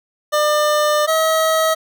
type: tone pair in turn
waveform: 25% pulse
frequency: 600 / 639.9 Hz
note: D5 / D#5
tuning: +37 / +48 cents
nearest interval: minor second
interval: 111 cents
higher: second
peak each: -10 dBFS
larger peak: neither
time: 0.32-1.07 / 1.07-1.75 s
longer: first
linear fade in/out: 20 ms
effects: none